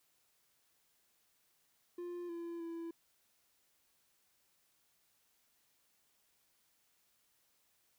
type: tone with pitch steps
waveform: triangle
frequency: 350.5 / 339.3 / 333.7 Hz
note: F4 / F4 / E4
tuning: +6 / -50 / +21 cents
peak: -39 dBFS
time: 1.98-2.91 s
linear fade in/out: 5 ms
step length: 310 ms
effects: white hiss -75 dBFS RMS until 7.98 s